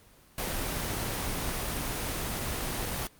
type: noise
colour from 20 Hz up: pink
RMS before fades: -32 dBFS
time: 0.38-3.07 s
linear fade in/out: 2 ms
effects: pink hiss -58 dBFS RMS until 3.19 s + Opus 24 kbps

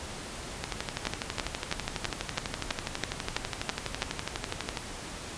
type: two click trains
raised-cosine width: 0.2 ms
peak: -10 / -13 dBFS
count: 10 / 51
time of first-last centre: 1.07-4.021 / 0.64-4.772 s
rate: 3.05 / 12.1 Hz
effects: pink hiss -40 dBFS RMS until 5.37 s + resampled to 22050 Hz

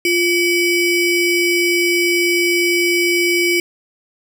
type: ring-modulated tone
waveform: square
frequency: 1318.5 Hz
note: E6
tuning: in tune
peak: -11 dBFS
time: 0.05-3.6 s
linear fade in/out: 2 ms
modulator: 970 Hz
effects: 8-bit

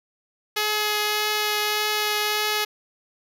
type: tone with vibrato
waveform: 5% pulse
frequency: 422.3 Hz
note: G#4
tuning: 29 cents sharp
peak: -10 dBFS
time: 0.56-2.65 s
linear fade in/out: 10 ms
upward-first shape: triangle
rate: 1.7 Hz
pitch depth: 9 cents each way
effects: none

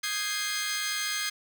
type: chord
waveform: 15% pulse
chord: Ab major seventh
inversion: second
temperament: equal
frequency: 1244.5 / 1568 / 1661.2 / 2093 Hz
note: Eb6 / G6 / Ab6 / C7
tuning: 0 / 0 / 0 / 0 cents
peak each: -31 / -31 / -27 / -26 dBFS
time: 0.03-1.3 s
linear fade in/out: 10 ms
effects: none

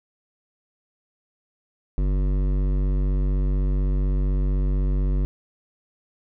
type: tone with hard clipping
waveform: triangle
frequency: 47.92 Hz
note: G1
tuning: 39 cents flat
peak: -21 dBFS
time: 1.98-5.25 s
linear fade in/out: 0 ms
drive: 18 dB
effects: none

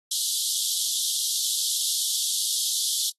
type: high-pass noise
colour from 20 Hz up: pink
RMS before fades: -26 dBFS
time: 0.11-3.1 s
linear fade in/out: 5 ms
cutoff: 3200 Hz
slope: 96 dB/octave
effects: noise-tail reverb RT60 0.1 s tail -21 dB re dry + AAC 32 kbps

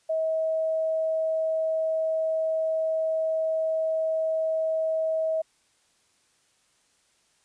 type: tone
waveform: sine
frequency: 640 Hz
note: D#5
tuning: 49 cents sharp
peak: -23 dBFS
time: 0.09-5.42 s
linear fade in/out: 10 ms
effects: white hiss -66 dBFS RMS until 7.44 s + resampled to 22050 Hz

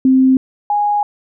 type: tone pair in turn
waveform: sine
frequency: 261.6 / 826.7 Hz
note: C4 / G#5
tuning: 0 / -8 cents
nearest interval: octave + minor sixth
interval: 1992 cents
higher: second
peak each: -7 / -12 dBFS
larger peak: first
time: 0.05-0.37 / 0.7-1.03 s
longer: second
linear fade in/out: 2 ms
effects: none

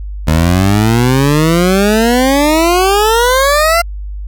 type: exponential sweep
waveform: 20% pulse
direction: up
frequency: 76.5 to 695 Hz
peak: -3 dBFS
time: 0.27-3.82 s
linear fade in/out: 10 ms
effects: added 50 Hz sine -20 dBFS peak until 4.27 s

